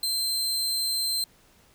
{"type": "tone", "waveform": "sawtooth", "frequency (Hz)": 4122, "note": "C8", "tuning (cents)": -27, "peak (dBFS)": -22, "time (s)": [0.03, 1.24], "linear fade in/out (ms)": 2, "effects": ["pink hiss -59 dBFS RMS until 1.74 s"]}